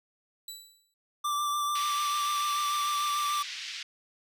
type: tone with exponential decay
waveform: 20% pulse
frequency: 3951 Hz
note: B7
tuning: in tune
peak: -31 dBFS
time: 0.48-0.94 s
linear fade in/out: 2 ms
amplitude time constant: 100 ms
type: tone with vibrato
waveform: square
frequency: 1174.7 Hz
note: D6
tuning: in tune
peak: -28 dBFS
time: 1.24-3.43 s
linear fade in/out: 10 ms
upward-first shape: triangle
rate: 6.8 Hz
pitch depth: 21 cents each way
type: band-pass noise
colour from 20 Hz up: pink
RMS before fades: -39 dBFS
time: 1.75-3.83 s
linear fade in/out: 5 ms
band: 2100 to 5500 Hz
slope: 24 dB/octave
effects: none